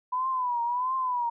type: tone with vibrato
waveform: sine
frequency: 993 Hz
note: B5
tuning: 9 cents sharp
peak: -25 dBFS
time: 0.12-1.3 s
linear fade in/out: 10 ms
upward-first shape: triangle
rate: 1.5 Hz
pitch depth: 110 cents each way
effects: none